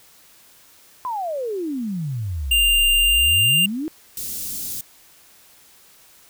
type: exponential two-way sweep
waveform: sine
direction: down then up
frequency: 1040 to 30.24 to 330.2 Hz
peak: -23 dBFS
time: 1.05-3.88 s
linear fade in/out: 0 ms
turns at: 2.89 s
type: tone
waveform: square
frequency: 2794 Hz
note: F7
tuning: in tune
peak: -15 dBFS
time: 2.51-3.66 s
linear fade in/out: 5 ms
type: band-stop noise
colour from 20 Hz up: white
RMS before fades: -29 dBFS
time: 4.17-4.81 s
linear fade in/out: 2 ms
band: 270 to 5700 Hz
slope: 12 dB/octave
effects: white hiss -51 dBFS RMS until 6.29 s